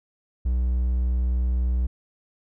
triangle tone, 61.74 Hz, B1, in tune, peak -18 dBFS, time 0.45-1.87 s, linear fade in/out 10 ms, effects none

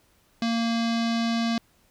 square tone with low-pass filter, 230.6 Hz, A#3, 19 cents flat, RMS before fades -25 dBFS, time 0.42-1.58 s, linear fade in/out 2 ms, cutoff 4600 Hz, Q 2.6, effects pink hiss -63 dBFS RMS until 1.9 s

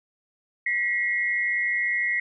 sine tone pair together, 1928 / 2139 Hz, B6 / C7, -42 / +38 cents, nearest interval major second, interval 180 cents, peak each -24 / -26 dBFS, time 0.66-2.2 s, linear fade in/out 5 ms, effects none

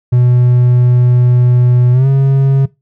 triangle tone with pitch glide, 123.4 to 136.13 Hz, B2 to C#3, -1 to -31 cents, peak -4 dBFS, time 0.12-2.66 s, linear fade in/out 10 ms, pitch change +170 cents, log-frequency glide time 1.92-2.07 s, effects noise-tail reverb RT60 0.2 s tail -19 dB re dry

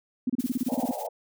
sine tone bursts, 250.5 Hz, B3, 25 cents sharp, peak -22 dBFS, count 12, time 0.27-0.913 s, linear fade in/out 5 ms, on 27 ms, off 29 ms
blue noise with tremolo, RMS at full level -39 dBFS, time 0.39-1.07 s, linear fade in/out 10 ms, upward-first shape triangle, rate 15 Hz, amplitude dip 80%
white band-pass noise, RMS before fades -34 dBFS, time 0.68-1.09 s, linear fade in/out 10 ms, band 480 to 870 Hz, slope 96 dB/octave
effects none

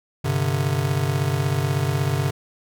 square chord, G suspended fourth, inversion none, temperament just, 98 / 130.67 / 147 Hz, G2 / C3 / D3, 0 / -2 / +2 cents, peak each -27 / -24 / -25 dBFS, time 0.24-2.31 s, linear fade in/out 10 ms, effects none

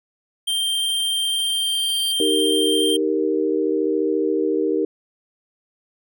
square tone with vibrato, 3164 Hz, G7, 15 cents sharp, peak -20 dBFS, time 0.47-2.97 s, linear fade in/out 10 ms, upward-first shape triangle, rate 18 Hz, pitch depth 8 cents each way
20% pulse tone with exponential growth, 4646 Hz, D8, 20 cents flat, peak -23 dBFS, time 0.97-2.12 s, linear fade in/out 5 ms, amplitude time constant 250 ms
sine chord, Eb major, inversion none, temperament equal, 311.1 / 392 / 466.2 Hz, Eb4 / G4 / Bb4, 0 / 0 / 0 cents, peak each -22 dBFS, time 2.2-4.85 s, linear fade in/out 2 ms
effects none

